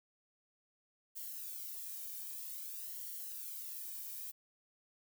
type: noise with flanger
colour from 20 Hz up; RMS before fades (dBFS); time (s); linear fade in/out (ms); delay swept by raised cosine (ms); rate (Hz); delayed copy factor
violet; -45; 1.15-4.32; 20; 0.79 to 1.49; 0.52; -0.6
effects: none